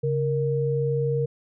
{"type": "tone pair together", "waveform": "sine", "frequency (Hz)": [138.59, 466.7], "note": ["C#3", "A#4"], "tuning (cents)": [0, 2], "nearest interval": "octave + major sixth", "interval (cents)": 2102, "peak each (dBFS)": -24, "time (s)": [0.03, 1.26], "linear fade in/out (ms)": 10, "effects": []}